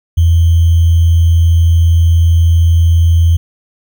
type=tone with sample-and-hold; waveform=sine; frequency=83.7 Hz; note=E2; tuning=27 cents sharp; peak=-5 dBFS; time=0.17-3.37 s; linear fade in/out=10 ms; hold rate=3150 Hz; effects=none